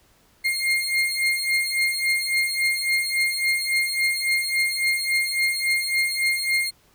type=beating tone pair; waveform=35% pulse; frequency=2124 / 2127.6 Hz; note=C7 / C7; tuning=+25 / +28 cents; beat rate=3.6 Hz; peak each=-22 dBFS; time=0.44-6.71 s; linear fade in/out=20 ms; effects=pink hiss -59 dBFS RMS until 6.94 s